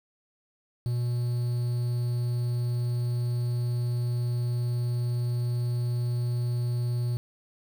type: tone with quantisation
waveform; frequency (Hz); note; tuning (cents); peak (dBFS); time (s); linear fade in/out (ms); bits
triangle; 121.1; B2; -34; -23; 0.86-7.17; 0; 8
effects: none